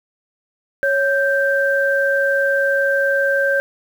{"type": "tone pair together", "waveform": "sine", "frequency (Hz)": [554.4, 1568.1], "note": ["C#5", "G6"], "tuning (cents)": [0, 0], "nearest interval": "octave + tritone", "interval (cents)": 1800, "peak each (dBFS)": -17, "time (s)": [0.83, 3.6], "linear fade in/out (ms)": 0, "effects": ["7-bit"]}